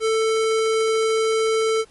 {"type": "tone", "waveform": "square", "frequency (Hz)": 443.2, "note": "A4", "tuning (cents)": 13, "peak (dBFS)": -18, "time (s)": [0, 1.85], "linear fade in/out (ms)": 50, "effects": ["pink hiss -54 dBFS RMS until 1.9 s", "MP3 48 kbps"]}